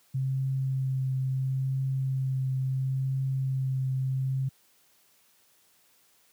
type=tone with vibrato; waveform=sine; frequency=132.5 Hz; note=C3; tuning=22 cents sharp; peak=-25 dBFS; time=0.14-4.49 s; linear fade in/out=10 ms; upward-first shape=triangle; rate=0.73 Hz; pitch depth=16 cents each way; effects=white hiss -64 dBFS RMS until 6.32 s + high-pass 80 Hz 12 dB/octave